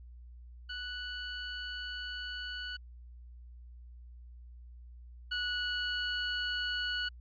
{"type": "tone pair in turn", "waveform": "20% pulse", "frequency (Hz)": [1480, 1469.8], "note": ["F#6", "F#6"], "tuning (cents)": [0, -12], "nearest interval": "unison", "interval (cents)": 12, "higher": "first", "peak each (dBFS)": [-33, -27], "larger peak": "second", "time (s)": [[0.69, 2.77], [5.31, 7.09]], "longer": "first", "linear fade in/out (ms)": 10, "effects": ["added 60 Hz sine -48 dBFS peak until 7.2 s", "resampled to 11025 Hz"]}